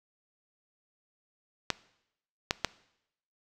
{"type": "clicks", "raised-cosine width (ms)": 0.2, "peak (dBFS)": -8, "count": 3, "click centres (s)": [1.703, 2.509, 2.647], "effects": ["noise-tail reverb RT60 0.8 s tail -20 dB re dry"]}